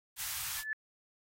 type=band-stop noise; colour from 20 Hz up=white; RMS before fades=-38 dBFS; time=0.16-0.64 s; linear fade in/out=50 ms; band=130 to 910 Hz; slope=24 dB/octave
type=tone with exponential growth; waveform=sine; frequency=1739 Hz; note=A6; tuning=21 cents flat; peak=-30 dBFS; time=0.42-0.73 s; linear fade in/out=1 ms; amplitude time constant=66 ms
effects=AAC 48 kbps